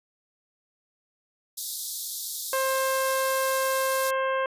white high-pass noise, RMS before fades -32 dBFS, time 1.57-4.11 s, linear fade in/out 10 ms, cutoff 3500 Hz, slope 96 dB/octave
harmonic tone, 530 Hz, C5, 22 cents sharp, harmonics 1 / 2 / 3 / 4 / 5 / 6, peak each -26 / -28 / -32 / -40 / -40 / -44 dBFS, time 2.53-4.46 s, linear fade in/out 2 ms
effects resampled to 32000 Hz

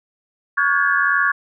sine tone cluster, 1124 / 1436 / 1621 / 1703 Hz, C#6 / F6 / G#6 / G#6, +24 / +48 / -42 / +43 cents, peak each -20 dBFS, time 0.57-1.32 s, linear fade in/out 10 ms, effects none

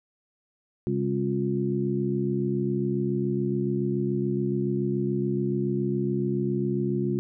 harmonic tone with a mistuned harmonic, 67.1 Hz, C2, 44 cents sharp, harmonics 2 / 3 / 4 / 5, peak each -29 / -28 / -33 / -28 dBFS, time 0.87-7.19 s, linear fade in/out 0 ms, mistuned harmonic 5, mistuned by +99 cents, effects none

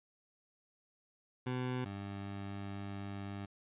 20% pulse tone pair in turn, 126.4 / 99.57 Hz, B2 / G2, +41 / +28 cents, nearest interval major third, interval 413 cents, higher first, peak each -30 / -36 dBFS, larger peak first, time 1.46-1.85 / 1.85-3.46 s, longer second, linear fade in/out 10 ms, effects resampled to 8000 Hz

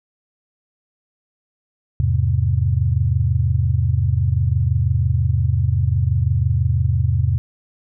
sine chord, E augmented, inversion none, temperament just, 82.41 / 103.01 / 128.76 Hz, E2 / G#2 / B#2, 0 / -14 / -27 cents, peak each -19 dBFS, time 2-7.38 s, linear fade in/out 0 ms, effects none

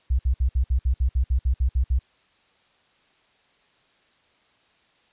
sine tone bursts, 63.3 Hz, B1, 43 cents sharp, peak -17 dBFS, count 13, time 0.1-1.991 s, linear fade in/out 10 ms, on 91 ms, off 59 ms, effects white hiss -62 dBFS RMS until 5.12 s + resampled to 8000 Hz

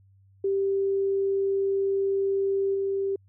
sine tone with level steps, 392 Hz, G4, in tune, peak -22 / -24 dBFS, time 0.44-3.16 s, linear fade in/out 5 ms, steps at 2.74 s, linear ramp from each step 10 ms, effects added 97 Hz sine -55 dBFS peak until 3.28 s

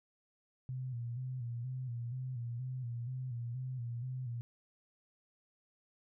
sine tone with vibrato, 123.47 Hz, B2, in tune, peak -37 dBFS, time 0.69-4.41 s, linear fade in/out 0 ms, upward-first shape square, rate 2.1 Hz, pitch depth 71 cents each way, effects none

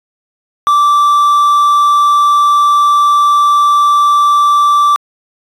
triangle tone with quantisation, 1168 Hz, D6, 10 cents flat, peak -4 dBFS, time 0.67-4.96 s, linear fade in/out 0 ms, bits 5, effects resampled to 32000 Hz

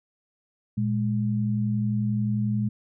sine tone pair together, 116.8 / 208.1 Hz, A#2 / G#3, +4 / +4 cents, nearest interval minor seventh, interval 1000 cents, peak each -25 dBFS, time 0.77-2.69 s, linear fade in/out 10 ms, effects none

